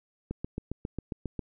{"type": "click train", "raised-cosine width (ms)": 3, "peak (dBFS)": -20, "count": 9, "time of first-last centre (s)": [0.31, 1.393], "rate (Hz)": 7.39, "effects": []}